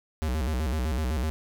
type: tone with vibrato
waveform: square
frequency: 69.9 Hz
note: C#2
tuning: 15 cents sharp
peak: -26 dBFS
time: 0.22-1.3 s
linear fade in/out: 0 ms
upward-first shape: square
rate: 7.9 Hz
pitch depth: 200 cents each way
effects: none